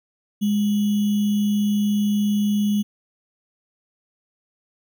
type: tone with sample-and-hold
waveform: sine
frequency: 206.5 Hz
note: G#3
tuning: 10 cents flat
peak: -17 dBFS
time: 0.41-2.83 s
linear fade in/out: 20 ms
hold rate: 3150 Hz
effects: none